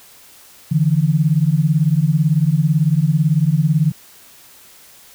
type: beating tone pair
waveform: sine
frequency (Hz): 146 / 164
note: D3 / E3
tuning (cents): -10 / -9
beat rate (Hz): 18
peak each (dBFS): -15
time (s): 0.71-3.92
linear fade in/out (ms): 10
effects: white hiss -45 dBFS RMS until 5.14 s